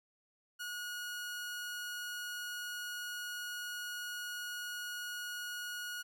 sawtooth tone, 1449 Hz, F#6, 37 cents flat, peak -36 dBFS, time 0.59-6.03 s, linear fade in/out 20 ms, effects none

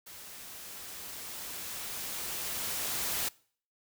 white noise with level ramp, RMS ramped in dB -48 to -32 dBFS, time 0.06-3.29 s, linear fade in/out 10 ms, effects noise-tail reverb RT60 0.5 s tail -23 dB re dry

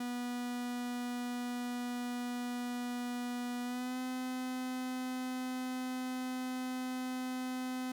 45% pulse tone with pitch glide, 244.3 to 255.1 Hz, B3 to C4, -19 to -44 cents, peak -36 dBFS, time 0-7.92 s, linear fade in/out 5 ms, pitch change +75 cents, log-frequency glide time 3.63-3.99 s, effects none

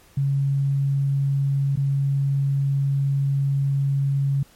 sine tone with dropouts, 138.59 Hz, C#3, in tune, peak -18 dBFS, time 0.17-4.43 s, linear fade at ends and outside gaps 5 ms, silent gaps 1.758-1.772 s, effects pink hiss -54 dBFS RMS until 4.55 s + MP3 64 kbps

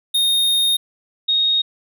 square / sine tone pair in turn, 3697 / 3733 Hz, A#7 / A#7, -15 / +2 cents, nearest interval unison, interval 17 cents, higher second, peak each -15 / -14 dBFS, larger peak second, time 0.14-0.77 / 1.28-1.62 s, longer first, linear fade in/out 10 ms, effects none

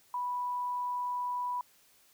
sine tone, 985 Hz, B5, 5 cents flat, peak -31 dBFS, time 0.14-1.61 s, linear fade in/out 2 ms, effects white hiss -64 dBFS RMS until 2.13 s

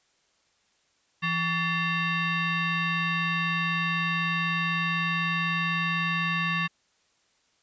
sine tone with frequency modulation, 796 Hz, G5, 26 cents sharp, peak -24 dBFS, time 1.22-6.68 s, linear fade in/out 20 ms, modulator 964 Hz, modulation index 2.5, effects white hiss -68 dBFS RMS until 7.62 s + resampled to 16000 Hz

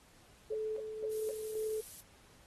sine tone with tremolo, 434.2 Hz, A4, 23 cents flat, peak -34 dBFS, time 0.5-1.81 s, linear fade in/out 10 ms, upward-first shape square, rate 1.9 Hz, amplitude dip 45%
sine tone bursts, 543 Hz, C#5, 36 cents flat, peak -40 dBFS, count 4, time 0.52-1.314 s, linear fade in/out 5 ms, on 26 ms, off 230 ms
violet noise, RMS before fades -46 dBFS, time 1.11-2.01 s, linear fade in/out 5 ms
effects pink hiss -63 dBFS RMS until 2.46 s + AAC 32 kbps

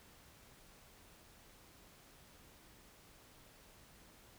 silence, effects pink hiss -62 dBFS RMS until 4.38 s

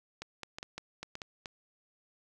clicks, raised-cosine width 0.2 ms, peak -23 dBFS, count 9, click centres 0.22 / 0.433 / 0.585 / 0.629 / 0.78 / 1.03 / 1.154 / 1.218 / 1.458 s, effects none

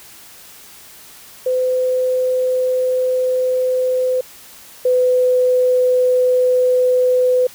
sine tone pair in turn, 509 / 503.2 Hz, C5 / B4, -48 / +32 cents, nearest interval unison, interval 20 cents, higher first, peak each -14 / -11 dBFS, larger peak second, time 1.46-4.21 / 4.85-7.47 s, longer first, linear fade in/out 5 ms, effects white hiss -41 dBFS RMS until 7.54 s

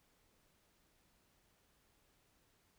silence, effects pink hiss -74 dBFS RMS until 2.78 s

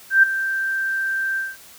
sine tone with ADSR envelope, 1569 Hz, G6, 1 cent sharp, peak -7 dBFS, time 0.1-1.57 s, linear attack 130 ms, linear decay 9 ms, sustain -13 dB, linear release 200 ms, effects white hiss -45 dBFS RMS until 1.78 s

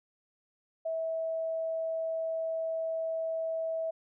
sine tone, 650 Hz, E5, 24 cents flat, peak -30 dBFS, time 0.85-3.91 s, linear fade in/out 10 ms, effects none

